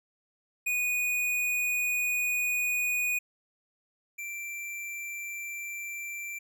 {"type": "tone pair in turn", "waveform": "square", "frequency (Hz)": [2475, 2351], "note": ["D#7", "D7"], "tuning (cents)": [-10, 1], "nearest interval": "minor second", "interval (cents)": 89, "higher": "first", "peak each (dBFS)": [-27, -36], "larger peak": "first", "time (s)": [[0.66, 3.19], [4.18, 6.39]], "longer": "first", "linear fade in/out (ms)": 10, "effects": []}